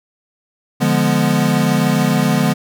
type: chord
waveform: square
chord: D diminished seventh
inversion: none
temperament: equal with one note detuned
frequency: 146.83 / 174.11 / 207.7 / 246.9 Hz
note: D3 / F3 / Ab3 / Cb4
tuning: 0 / -5 / 0 / 0 cents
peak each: -19 dBFS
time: 0.8-2.54 s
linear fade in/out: 20 ms
effects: none